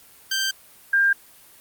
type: tone pair in turn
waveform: 15% pulse / sine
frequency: 1568 / 1598.2 Hz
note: G6 / G6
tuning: 0 / +33 cents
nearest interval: unison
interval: 33 cents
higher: second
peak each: -15 dBFS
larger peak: neither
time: 0.31-0.51 / 0.93-1.13 s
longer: neither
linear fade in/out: 5 ms
effects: white hiss -50 dBFS RMS until 1.6 s + Opus 32 kbps